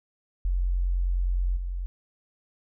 sine tone with level steps, 44.71 Hz, F1, 41 cents sharp, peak -22 / -28 dBFS, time 0.45-1.86 s, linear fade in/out 0 ms, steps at 1.56 s, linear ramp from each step 10 ms, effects none

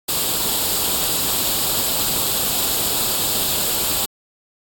white noise with comb filter, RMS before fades -20 dBFS, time 0.08-4.06 s, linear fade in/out 10 ms, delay 0.25 ms, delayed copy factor +0.6, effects AAC 64 kbps

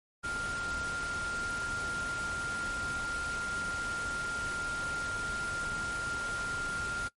sine tone in noise, 1396.9 Hz, F6, in tune, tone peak -33 dBFS, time 0.23-7.09 s, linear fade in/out 20 ms, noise pink, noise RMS -41 dBFS, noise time 0.23-7.09 s, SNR +5 dB, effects noise-tail reverb RT60 0.1 s tail -20 dB re dry + MP3 48 kbps

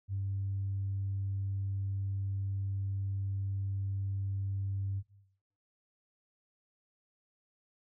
sine tone, 98 Hz, G2, in tune, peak -31 dBFS, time 0.08-5.03 s, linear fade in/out 50 ms, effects noise-tail reverb RT60 0.7 s tail -18 dB re dry + tanh soft clip ceiling -27 dBFS

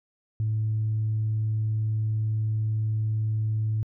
sine tone, 108.9 Hz, A2, 17 cents flat, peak -22 dBFS, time 0.4-3.83 s, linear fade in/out 0 ms, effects tanh soft clip ceiling -19 dBFS

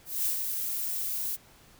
violet noise with ADSR envelope, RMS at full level -27 dBFS, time 0.05-1.37 s, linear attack 210 ms, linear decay 110 ms, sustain -5 dB, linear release 26 ms, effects pink hiss -57 dBFS RMS until 1.79 s

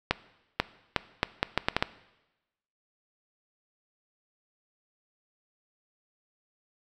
accelerating click train, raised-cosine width 0.3 ms, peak -6 dBFS, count 9, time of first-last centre 0.11-1.825 s, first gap 490 ms, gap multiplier 0.74, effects noise-tail reverb RT60 1.0 s tail -18 dB re dry

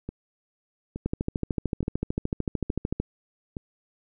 two click trains, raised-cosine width 3 ms, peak -20 / -13 dBFS, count 5 / 27, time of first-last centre 0.09-3.568 / 1.06-3 s, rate 1.15 / 13.4 Hz, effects none

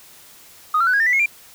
sine tone with pitch steps, 1244.5 / 1365 / 1497.2 / 1642.1 / 1801.1 / 1975.5 / 2167 / 2377 Hz, D#6 / F6 / F#6 / G#6 / A6 / B6 / C#7 / D7, 0 / -40 / +20 / -20 / +40 / 0 / -40 / +20 cents, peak -13 dBFS, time 0.74-1.26 s, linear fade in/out 5 ms, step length 65 ms, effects tanh soft clip ceiling -10 dBFS + white hiss -46 dBFS RMS until 1.54 s

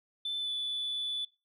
sine tone with pitch glide, 3525 to 3472 Hz, A7 to A7, +2 to -24 cents, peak -30 dBFS, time 0.25-1.25 s, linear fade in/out 5 ms, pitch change -26 cents, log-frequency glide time 0.39-0.5 s, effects noise-tail reverb RT60 0.3 s tail -24 dB re dry + tanh soft clip ceiling -29 dBFS

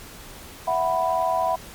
sine chord, E suspended second, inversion none, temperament just, 659.3 / 741.7 / 988.9 Hz, E5 / F#5 / B5, 0 / +4 / +2 cents, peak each -24 dBFS, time 0.67-1.56 s, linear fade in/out 10 ms, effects pink hiss -42 dBFS RMS until 1.74 s + MP3 96 kbps

